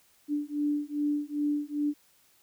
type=beating tone pair; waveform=sine; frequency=292.3 / 294.8 Hz; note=D4 / D4; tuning=-8 / +7 cents; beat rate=2.5 Hz; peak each=-30 / -30 dBFS; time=0.28-1.94 s; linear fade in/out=50 ms; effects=white hiss -64 dBFS RMS until 2.42 s